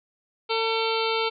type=harmonic tone with a mistuned harmonic; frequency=449.9 Hz; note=A4; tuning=39 cents sharp; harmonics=1 / 2 / 3 / 5 / 6 / 7 / 8 / 9 / 10; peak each=-26 / -29 / -31 / -33 / -34 / -34 / -35 / -36 / -36 dBFS; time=0.49-1.3 s; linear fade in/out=20 ms; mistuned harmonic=7; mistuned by=-18 cents; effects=none